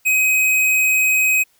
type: tone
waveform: square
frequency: 2526 Hz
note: D#7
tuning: 26 cents sharp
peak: -14 dBFS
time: 0.05-1.44 s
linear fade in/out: 20 ms
effects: white hiss -59 dBFS RMS until 1.59 s